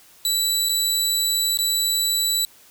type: tone with dropouts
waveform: 20% pulse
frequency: 3951 Hz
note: B7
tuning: in tune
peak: -13 dBFS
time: 0.25-2.45 s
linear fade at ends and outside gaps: 1 ms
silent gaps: 0.688-0.693 / 1.573-1.588 s
effects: white hiss -51 dBFS RMS until 2.7 s